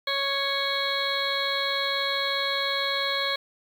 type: harmonic tone with a mistuned harmonic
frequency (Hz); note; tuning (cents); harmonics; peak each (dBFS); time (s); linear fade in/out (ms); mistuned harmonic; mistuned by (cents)
554.4; C#5; 0; 1 / 2 / 3 / 4 / 6 / 7 / 8; -32 / -32 / -32 / -32 / -32 / -32 / -32; 0.07-3.36; 5; 8; -77
effects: 8-bit